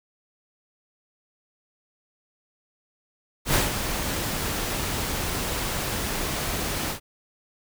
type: noise with ADSR envelope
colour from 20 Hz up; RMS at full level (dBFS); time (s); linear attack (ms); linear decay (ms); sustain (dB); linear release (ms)
pink; -20; 3.45-7; 94; 150; -8; 98
effects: none